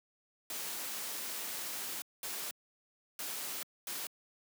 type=noise bursts at uneven times; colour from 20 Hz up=white; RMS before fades=-40 dBFS; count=4; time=0.5-2.02 / 2.23-2.51 / 3.19-3.63 / 3.87-4.07 s; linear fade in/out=2 ms; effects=high-pass 200 Hz 12 dB/octave